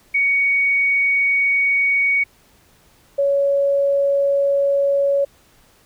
sine tone pair in turn, 2238 / 559.5 Hz, C#7 / C#5, +16 / +16 cents, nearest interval 2 octaves, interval 2400 cents, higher first, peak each -14 dBFS, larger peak neither, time 0.14-2.24 / 3.18-5.25 s, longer first, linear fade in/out 10 ms, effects pink hiss -54 dBFS RMS until 5.85 s

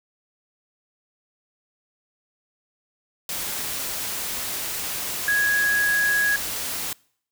sine tone in noise, 1661.2 Hz, G#6, in tune, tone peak -18 dBFS, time 5.28-6.36 s, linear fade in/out 2 ms, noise white, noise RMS -29 dBFS, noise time 3.29-6.93 s, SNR +8 dB, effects noise-tail reverb RT60 0.6 s tail -25 dB re dry

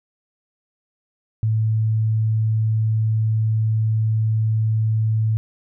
sine tone, 110 Hz, A2, in tune, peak -16 dBFS, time 1.43-5.37 s, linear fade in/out 0 ms, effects none

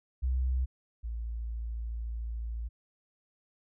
sine tone pair in turn, 63.7 / 56.9 Hz, C2 / A#1, -46 / -41 cents, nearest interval major second, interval 195 cents, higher first, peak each -26 / -33 dBFS, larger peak first, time 0.22-0.66 / 1.03-2.69 s, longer second, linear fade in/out 20 ms, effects none

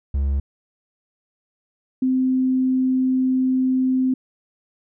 triangle / sine tone pair in turn, 69.3 / 258.7 Hz, C#2 / C4, 0 / -19 cents, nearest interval octave + major seventh, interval 2281 cents, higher second, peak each -16 dBFS, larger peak neither, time 0.14-0.4 / 2.02-4.14 s, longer second, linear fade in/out 5 ms, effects none

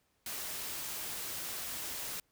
white noise, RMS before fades -40 dBFS, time 0.26-2.2 s, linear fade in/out 2 ms, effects pink hiss -75 dBFS RMS until 2.31 s

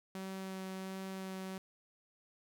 sawtooth tone with vibrato, 190 Hz, F#3, 46 cents sharp, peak -37 dBFS, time 0.15-1.58 s, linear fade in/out 2 ms, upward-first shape sine, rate 1.4 Hz, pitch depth 9 cents each way, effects none

